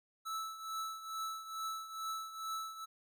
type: tone with tremolo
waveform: square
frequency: 1312 Hz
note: E6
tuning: 9 cents flat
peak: -37 dBFS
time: 0.25-2.86 s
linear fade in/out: 20 ms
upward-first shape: triangle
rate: 2.3 Hz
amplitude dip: 75%
effects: none